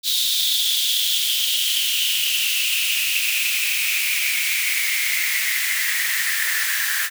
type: noise with high-pass filter sweep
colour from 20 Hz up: white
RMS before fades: -21 dBFS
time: 0.03-7.1 s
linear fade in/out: 50 ms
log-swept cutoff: 3700 to 1700 Hz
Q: 7.2
effects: none